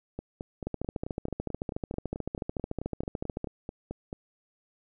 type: two click trains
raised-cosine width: 2 ms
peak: -18 / -22 dBFS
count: 39 / 19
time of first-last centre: 0.67-3.444 / 0.19-4.129 s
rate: 13.7 / 4.57 Hz
effects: none